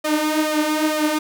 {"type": "tone with flanger", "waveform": "sawtooth", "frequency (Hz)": 306.8, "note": "D#4", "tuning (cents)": -24, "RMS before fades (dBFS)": -20, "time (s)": [0.04, 1.19], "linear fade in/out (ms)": 10, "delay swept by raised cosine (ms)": [1.6, 5.7], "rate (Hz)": 2.2, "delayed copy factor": 0.6, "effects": []}